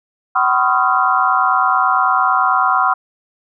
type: tone cluster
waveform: sine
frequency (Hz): 757 / 1008 / 1088 / 1252 / 1381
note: F#5 / B5 / C#6 / D#6 / F6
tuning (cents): +39 / +35 / -33 / +10 / -20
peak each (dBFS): -18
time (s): 0.35-2.94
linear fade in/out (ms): 10
effects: none